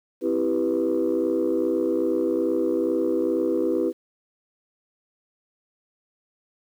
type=chord; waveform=sine; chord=C major seventh; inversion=none; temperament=equal; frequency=261.6 / 329.6 / 392 / 493.9 Hz; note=C4 / E4 / G4 / B4; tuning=0 / 0 / 0 / 0 cents; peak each=-28 / -23 / -25 / -25 dBFS; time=0.21-3.93 s; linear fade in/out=50 ms; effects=tanh soft clip ceiling -14 dBFS + 9-bit